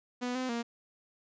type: tone with pitch steps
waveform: sawtooth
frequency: 247 / 256.5 / 234.6 Hz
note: B3 / C4 / A#3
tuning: 0 / -34 / +11 cents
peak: -28 dBFS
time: 0.21-0.63 s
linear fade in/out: 20 ms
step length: 140 ms
effects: resampled to 16000 Hz